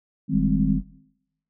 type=chord; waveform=sine; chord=Ab major seventh; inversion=second; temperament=equal; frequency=155.56 / 196 / 207.7 / 261.6 Hz; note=Eb3 / G3 / Ab3 / C4; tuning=0 / 0 / 0 / 0 cents; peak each=-24 dBFS; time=0.28-0.81 s; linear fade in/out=50 ms
type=tone; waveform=triangle; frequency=43.28 Hz; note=F1; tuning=15 cents flat; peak=-25 dBFS; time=0.32-0.84 s; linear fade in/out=50 ms
effects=noise-tail reverb RT60 0.8 s tail -19 dB re dry